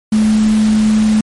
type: tone in noise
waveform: sine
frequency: 215.7 Hz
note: A3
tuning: 34 cents flat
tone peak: -8 dBFS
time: 0.12-1.21 s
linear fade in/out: 5 ms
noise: pink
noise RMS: -26 dBFS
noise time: 0.12-1.21 s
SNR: +15 dB
effects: MP3 48 kbps